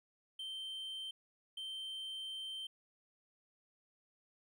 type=tone bursts at uneven times; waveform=triangle; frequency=3120 Hz; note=G7; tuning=9 cents flat; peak=-40 dBFS; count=2; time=0.39-1.11 / 1.57-2.67 s; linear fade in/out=5 ms; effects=none